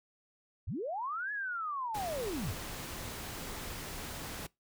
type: linear two-way sweep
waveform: sine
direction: up then down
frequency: 52.9 to 1718 to 60 Hz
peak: -34 dBFS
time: 0.67-2.53 s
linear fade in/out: 10 ms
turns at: 1.32 s
type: noise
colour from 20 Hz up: pink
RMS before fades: -42 dBFS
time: 1.94-4.47 s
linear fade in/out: 10 ms
effects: noise-tail reverb RT60 0.2 s tail -23 dB re dry